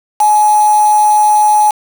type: tone with quantisation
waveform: sine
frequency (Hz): 844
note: G#5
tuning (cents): +28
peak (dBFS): -6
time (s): 0.2-1.71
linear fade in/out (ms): 5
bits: 3
effects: none